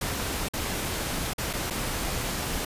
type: noise with dropouts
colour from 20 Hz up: pink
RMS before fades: -30 dBFS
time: 0.01-2.65 s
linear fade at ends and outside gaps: 5 ms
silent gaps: 0.486-0.535 / 1.335-1.381 / 1.531-1.534 / 1.702-1.706 s
effects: resampled to 32000 Hz